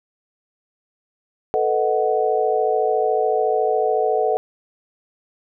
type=chord; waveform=sine; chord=B dominant seventh; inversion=third; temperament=equal; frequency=440 / 493.9 / 622.3 / 740 Hz; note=A4 / B4 / D#5 / F#5; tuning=0 / 0 / 0 / 0 cents; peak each=-20 / -24 / -24 / -21 dBFS; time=1.54-4.37 s; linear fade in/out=0 ms; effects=none